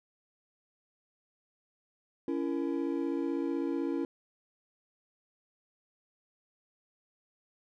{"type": "chord", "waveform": "triangle", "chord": "A# diminished", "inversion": "first", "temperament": "just", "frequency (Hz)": [279.7, 335.6, 466.2], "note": ["C#4", "E4", "A#4"], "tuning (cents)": [16, 31, 0], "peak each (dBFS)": [-31, -31, -37], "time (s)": [2.28, 4.05], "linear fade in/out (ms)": 2, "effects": []}